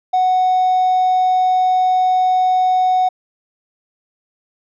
triangle tone with hard clipping, 740 Hz, F#5, in tune, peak -12 dBFS, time 0.13-3.09 s, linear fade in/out 10 ms, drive 4 dB, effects resampled to 16000 Hz

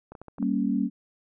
clicks, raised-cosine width 1 ms, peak -28 dBFS, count 6, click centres 0.12 / 0.152 / 0.216 / 0.283 / 0.384 / 0.427 s
sine chord, G diminished, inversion none, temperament equal, 196 / 233.1 / 277.2 Hz, G3 / Bb3 / Db4, 0 / 0 / 0 cents, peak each -27 dBFS, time 0.38-0.9 s, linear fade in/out 50 ms
effects none

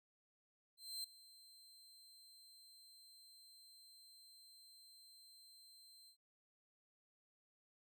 sawtooth tone with ADSR envelope, 4120 Hz, C8, 28 cents flat, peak -39 dBFS, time 0.77-6.17 s, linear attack 270 ms, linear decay 5 ms, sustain -19 dB, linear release 89 ms, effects none

